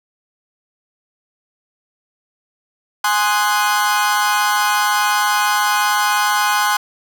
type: chord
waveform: 40% pulse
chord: Ab dominant seventh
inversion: none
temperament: equal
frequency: 830.6 / 1046.5 / 1244.5 / 1480 Hz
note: Ab5 / C6 / Eb6 / Gb6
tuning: 0 / 0 / 0 / 0 cents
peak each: -18 / -18 / -23 / -19 dBFS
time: 3.04-6.77 s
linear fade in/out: 5 ms
effects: none